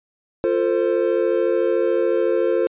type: chord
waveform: triangle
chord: F major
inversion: none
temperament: equal with one note detuned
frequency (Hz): 349.2 / 449.5 / 523.3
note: F4 / A4 / C5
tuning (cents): 0 / +37 / 0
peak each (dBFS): -19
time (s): 0.44-2.67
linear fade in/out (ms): 0
effects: resampled to 8000 Hz